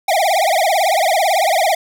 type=tone with vibrato; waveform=square; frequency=714 Hz; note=F5; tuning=38 cents sharp; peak=-13 dBFS; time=0.08-1.75 s; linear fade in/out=5 ms; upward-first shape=triangle; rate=18 Hz; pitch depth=270 cents each way; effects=none